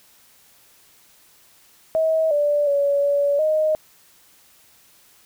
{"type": "tone with pitch steps", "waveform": "sine", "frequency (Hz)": [640, 585, 566, 570, 621], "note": ["D#5", "D5", "C#5", "C#5", "D#5"], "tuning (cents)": [49, -7, 36, 48, -3], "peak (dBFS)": -16, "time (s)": [1.95, 3.75], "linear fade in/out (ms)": 0, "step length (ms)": 360, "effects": ["white hiss -54 dBFS RMS until 5.25 s"]}